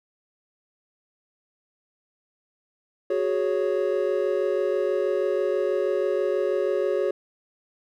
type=chord; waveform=triangle; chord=F# suspended second; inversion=none; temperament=just; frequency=370 / 416.2 / 555 Hz; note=F#4 / G#4 / C#5; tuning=0 / +4 / +2 cents; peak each=-24 dBFS; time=3.1-7.11 s; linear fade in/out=5 ms; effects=none